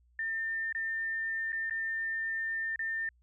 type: tone with dropouts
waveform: sine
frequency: 1802 Hz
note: A6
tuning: 41 cents sharp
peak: -31 dBFS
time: 0.19-3.09 s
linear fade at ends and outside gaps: 2 ms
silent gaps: 0.726-0.749 / 1.521-1.528 / 1.698-1.708 / 2.76-2.792 s
effects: added 60 Hz sine -63 dBFS peak until 3.22 s